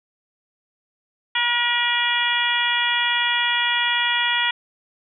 harmonic tone, 478.8 Hz, A#4, 46 cents sharp, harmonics 2 / 3 / 4 / 5 / 6 / 7, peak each -26 / -27 / -23 / -27 / -26 / -24 dBFS, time 1.35-4.51 s, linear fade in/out 5 ms, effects none

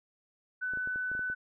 sine tone, 1500 Hz, F#6, 23 cents sharp, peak -31 dBFS, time 0.61-1.35 s, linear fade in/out 20 ms
clicks, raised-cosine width 2 ms, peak -34 dBFS, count 8, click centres 0.736 / 0.773 / 0.874 / 0.959 / 1.116 / 1.151 / 1.193 / 1.3 s
effects none

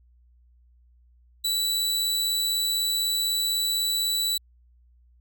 sawtooth tone, 3948 Hz, B7, 1 cent flat, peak -20 dBFS, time 1.44-4.38 s, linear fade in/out 10 ms, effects added 60 Hz sine -55 dBFS peak until 5.2 s

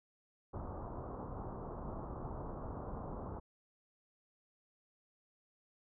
pink low-pass noise, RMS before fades -44 dBFS, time 0.53-3.4 s, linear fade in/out 10 ms, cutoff 1200 Hz, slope 48 dB/octave, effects none

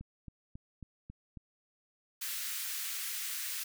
click train, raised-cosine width 5 ms, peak -33 dBFS, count 6, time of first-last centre 0.01-1.372 s, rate 3.67 Hz
white high-pass noise, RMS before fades -38 dBFS, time 2.21-3.64 s, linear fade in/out 10 ms, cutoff 1400 Hz, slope 24 dB/octave
effects none

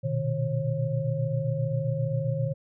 sine tone cluster, 117.9 / 125.4 / 152.8 / 541 Hz, A#2 / B2 / D#3 / C#5, +20 / +27 / -31 / -42 cents, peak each -32 / -29 / -29 / -32 dBFS, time 0.03-2.54 s, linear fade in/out 20 ms, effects none

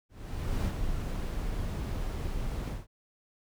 brown noise with ADSR envelope, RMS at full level -28 dBFS, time 0.09-2.87 s, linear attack 570 ms, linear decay 59 ms, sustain -5 dB, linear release 170 ms, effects none

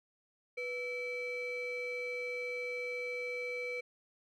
triangle ring-modulated tone, 907 Hz, A#5, 48 cents flat, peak -31 dBFS, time 0.57-3.81 s, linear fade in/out 10 ms, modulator 1400 Hz, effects none

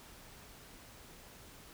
silence, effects pink hiss -55 dBFS RMS until 1.73 s

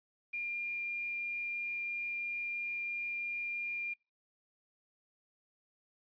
sine tone with quantisation, 2401 Hz, D7, 38 cents sharp, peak -35 dBFS, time 0.33-3.94 s, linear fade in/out 10 ms, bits 10, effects noise-tail reverb RT60 0.3 s tail -26 dB re dry + resampled to 11025 Hz

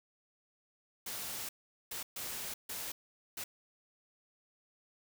white noise bursts at uneven times, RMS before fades -41 dBFS, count 5, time 1.06-1.49 / 1.91-2.03 / 2.16-2.54 / 2.69-2.92 / 3.37-3.44 s, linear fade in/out 5 ms, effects none

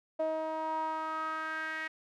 sawtooth tone with band-pass filter sweep, 316.3 Hz, D#4, 29 cents sharp, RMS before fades -35 dBFS, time 0.19-1.88 s, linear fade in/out 10 ms, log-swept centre 650 to 1900 Hz, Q 5, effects none

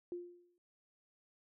sine tone with exponential decay, 351.3 Hz, F4, 10 cents sharp, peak -37 dBFS, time 0.12-0.58 s, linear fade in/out 1 ms, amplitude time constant 98 ms, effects none

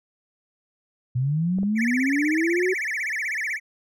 sine linear sweep, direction up, 120 to 378.9 Hz, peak -20 dBFS, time 1.15-2.74 s, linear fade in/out 10 ms
clicks, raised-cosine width 2 ms, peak -23 dBFS, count 2, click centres 1.586 / 1.632 s
triangle tone with vibrato, 2000 Hz, B6, 21 cents sharp, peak -23 dBFS, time 1.75-3.6 s, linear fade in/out 50 ms, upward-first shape sine, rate 16 Hz, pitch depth 270 cents each way
effects none

